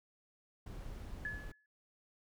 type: noise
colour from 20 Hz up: brown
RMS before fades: -46 dBFS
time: 0.66-1.52 s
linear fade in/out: 5 ms
type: tone with exponential decay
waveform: sine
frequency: 1708 Hz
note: G#6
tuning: 48 cents sharp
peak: -35 dBFS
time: 1.25-1.66 s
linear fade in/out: 2 ms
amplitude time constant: 87 ms
effects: none